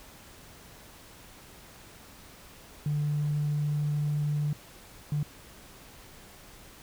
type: tone bursts at uneven times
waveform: triangle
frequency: 147.8 Hz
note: D3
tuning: 11 cents sharp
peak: -22 dBFS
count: 2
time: 2.86-4.53 / 5.12-5.23 s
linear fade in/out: 2 ms
effects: tanh soft clip ceiling -23 dBFS + pink hiss -51 dBFS RMS until 6.82 s